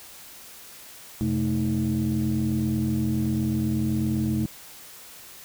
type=tone cluster; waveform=sine; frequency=88.1 / 128.7 / 216.6 / 315.3 Hz; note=F2 / C3 / A3 / D#4; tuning=+16 / -28 / -27 / +23 cents; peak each=-30 / -26 / -24 / -28 dBFS; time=1.21-4.46 s; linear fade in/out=0 ms; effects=tanh soft clip ceiling -16 dBFS + white hiss -45 dBFS RMS until 5.44 s